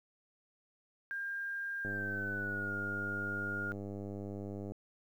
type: tone with pitch glide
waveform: sine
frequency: 1603 to 1419.9 Hz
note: G6 to F6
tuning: +38 to +28 cents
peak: -36 dBFS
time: 1.11-3.72 s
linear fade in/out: 0 ms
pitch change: -210 cents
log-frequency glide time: 1.83-2.74 s
type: click train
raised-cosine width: 2 ms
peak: -30 dBFS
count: 288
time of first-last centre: 1.85-4.72 s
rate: 100 Hz
effects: 11-bit